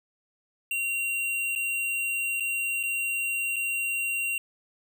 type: tone with dropouts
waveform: square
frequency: 2756 Hz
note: F7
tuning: 24 cents flat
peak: -27 dBFS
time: 0.71-4.38 s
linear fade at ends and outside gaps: 2 ms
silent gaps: 1.552-1.559 / 2.399-2.405 / 2.83-2.835 / 3.56-3.564 s
effects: none